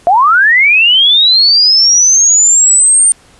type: linear sweep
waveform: sine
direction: up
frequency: 660 to 8920 Hz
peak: -4 dBFS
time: 0.07-3.12 s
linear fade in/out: 0 ms
effects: pink hiss -44 dBFS RMS until 3.39 s + resampled to 24000 Hz